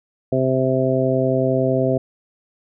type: harmonic tone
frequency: 130.81 Hz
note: C3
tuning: in tune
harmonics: 1 / 2 / 3 / 4 / 5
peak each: -22 / -22 / -22 / -22 / -22 dBFS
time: 0.32-1.98 s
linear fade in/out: 5 ms
effects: none